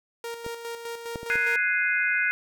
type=tone with tremolo; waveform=sawtooth; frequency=466.2 Hz; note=A#4; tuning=in tune; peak=-28 dBFS; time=0.24-1.56 s; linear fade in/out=2 ms; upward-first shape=square; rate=4.9 Hz; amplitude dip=50%
type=clicks; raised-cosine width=2 ms; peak=-24 / -19 / -26 / -25 dBFS; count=4; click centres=0.464 / 1.158 / 1.231 / 1.356 s
type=chord; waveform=sine; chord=Ab dominant seventh; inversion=third; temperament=equal; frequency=1480 / 1661.2 / 2093 / 2489 Hz; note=Gb6 / Ab6 / C7 / Eb7; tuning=0 / 0 / 0 / 0 cents; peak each=-25 / -29 / -27 / -29 dBFS; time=1.3-2.31 s; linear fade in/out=0 ms
effects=none